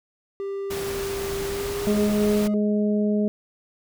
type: tone with pitch glide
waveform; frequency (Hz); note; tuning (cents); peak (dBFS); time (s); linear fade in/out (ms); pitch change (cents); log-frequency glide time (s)
triangle; 395 to 415.8; G4 to G#4; +13 to +2; -25; 0.4-2.54; 0; +89; 1.42-2.19
type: noise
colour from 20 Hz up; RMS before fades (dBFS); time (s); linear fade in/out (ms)
pink; -33; 0.7-2.48; 10
type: harmonic tone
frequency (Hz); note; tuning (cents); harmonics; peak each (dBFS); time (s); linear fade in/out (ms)
209; G#3; +11; 1 / 2 / 3; -20 / -26 / -30; 1.87-3.28; 0
effects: none